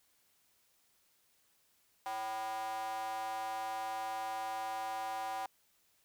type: tone with high-pass filter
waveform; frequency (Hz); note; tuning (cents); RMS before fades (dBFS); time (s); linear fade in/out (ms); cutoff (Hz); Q
square; 110; A2; 0; -39; 2.06-5.46; 0; 830; 8.6
effects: white hiss -72 dBFS RMS until 6.04 s